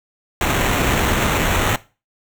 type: noise with sample-and-hold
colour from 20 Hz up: pink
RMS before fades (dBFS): -18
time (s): 0.41-1.76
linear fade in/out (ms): 2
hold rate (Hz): 4900
effects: noise-tail reverb RT60 0.3 s tail -18 dB re dry